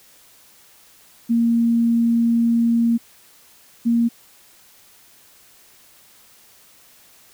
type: tone pair in turn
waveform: sine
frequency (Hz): 232.6 / 233.7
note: A#3 / A#3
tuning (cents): -4 / +5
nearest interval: unison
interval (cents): 9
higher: second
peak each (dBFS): -14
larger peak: neither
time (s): 1.29-2.98 / 3.85-4.09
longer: first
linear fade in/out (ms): 20
effects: white hiss -51 dBFS RMS until 7.33 s